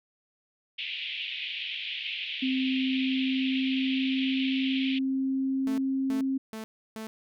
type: band-pass noise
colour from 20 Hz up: white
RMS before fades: -35 dBFS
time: 0.78-4.99 s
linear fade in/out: 10 ms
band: 2300 to 3400 Hz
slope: 48 dB/octave
type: tone with pitch glide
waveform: sine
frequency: 261.6 to 267.4 Hz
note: C4 to C4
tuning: 0 to +38 cents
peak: -25 dBFS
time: 2.42-6.38 s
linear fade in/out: 10 ms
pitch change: +38 cents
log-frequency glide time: 2.55-5.82 s
type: tone bursts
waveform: sawtooth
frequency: 220 Hz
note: A3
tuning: in tune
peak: -32 dBFS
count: 4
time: 5.67-7.07 s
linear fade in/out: 0 ms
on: 110 ms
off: 320 ms
effects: none